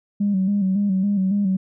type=tone with vibrato; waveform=sine; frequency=196 Hz; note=G3; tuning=in tune; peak=-16 dBFS; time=0.2-1.57 s; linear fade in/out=10 ms; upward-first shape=square; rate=3.6 Hz; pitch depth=63 cents each way; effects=tanh soft clip ceiling -12 dBFS